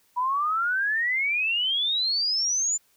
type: exponential sweep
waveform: sine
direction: up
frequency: 968 to 7190 Hz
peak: -22 dBFS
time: 0.16-2.78 s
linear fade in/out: 20 ms
effects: white hiss -64 dBFS RMS until 2.96 s